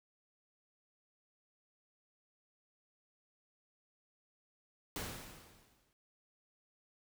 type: noise with exponential decay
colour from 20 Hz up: pink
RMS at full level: -39 dBFS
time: 4.96-5.93 s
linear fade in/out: 1 ms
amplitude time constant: 210 ms
effects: none